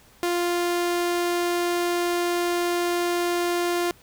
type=tone; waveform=sawtooth; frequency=349.2 Hz; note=F4; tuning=in tune; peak=-18 dBFS; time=0.23-3.91 s; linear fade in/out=0 ms; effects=pink hiss -54 dBFS RMS until 4.02 s